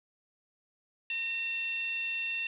sine tone with frequency modulation, 2712 Hz, E7, 49 cents sharp, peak -31 dBFS, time 1.1-2.47 s, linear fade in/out 2 ms, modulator 874 Hz, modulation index 0.45, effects none

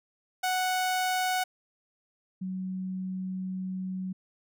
sawtooth / sine tone pair in turn, 740 / 186.72 Hz, F#5 / F#3, 0 / +16 cents, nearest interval 2 octaves, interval 2384 cents, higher first, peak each -22 / -31 dBFS, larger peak first, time 0.43-1.44 / 2.41-4.13 s, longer second, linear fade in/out 10 ms, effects none

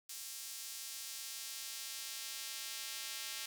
square tone with high-pass filter sweep, 123.47 Hz, B2, in tune, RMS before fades -45 dBFS, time 0.09-3.46 s, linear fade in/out 5 ms, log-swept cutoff 6200 to 3200 Hz, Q 0.79, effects none

